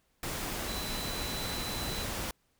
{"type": "tone in noise", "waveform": "sine", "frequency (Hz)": 3995, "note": "B7", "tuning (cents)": 19, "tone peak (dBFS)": -40, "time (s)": [0.68, 2.04], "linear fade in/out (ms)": 2, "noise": "pink", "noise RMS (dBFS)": -36, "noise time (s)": [0.23, 2.31], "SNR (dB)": -7, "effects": ["pink hiss -73 dBFS RMS until 2.59 s"]}